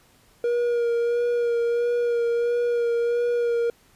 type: tone with vibrato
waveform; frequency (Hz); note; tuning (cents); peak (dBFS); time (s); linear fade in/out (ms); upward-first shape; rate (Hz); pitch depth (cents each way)
triangle; 474.5; A#4; +31; -18; 0.44-3.7; 2; sine; 1.5; 20
effects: pink hiss -58 dBFS RMS until 3.95 s + resampled to 32000 Hz